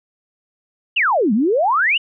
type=exponential two-way sweep; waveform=sine; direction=down then up; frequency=3031 to 196 to 3031 Hz; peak=-13 dBFS; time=0.96-1.98 s; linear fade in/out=10 ms; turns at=1.33 s; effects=none